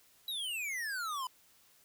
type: exponential sweep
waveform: square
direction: down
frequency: 3951 to 987.8 Hz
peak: -36 dBFS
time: 0.28-1.27 s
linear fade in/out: 2 ms
effects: white hiss -65 dBFS RMS until 1.84 s